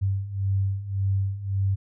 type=beating tone pair; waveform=sine; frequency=96.4 / 98.2 Hz; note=G2 / G2; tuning=-28 / +4 cents; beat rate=1.8 Hz; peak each=-28 / -24 dBFS; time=0.01-1.76 s; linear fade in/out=20 ms; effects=none